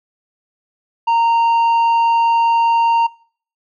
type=tone with tanh clipping; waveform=triangle; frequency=925 Hz; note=A#5; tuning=14 cents flat; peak=-13 dBFS; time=1.07-3.07 s; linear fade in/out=10 ms; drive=10 dB; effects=noise-tail reverb RT60 0.5 s tail -23 dB re dry